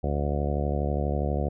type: harmonic tone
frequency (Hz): 72.3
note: D2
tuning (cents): -27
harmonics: 1 / 2 / 3 / 4 / 5 / 6 / 7 / 8 / 9 / 10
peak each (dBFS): -27 / -31 / -34 / -39 / -36 / -38 / -35 / -36 / -39 / -37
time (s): 0.03-1.49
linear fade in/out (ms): 10
effects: none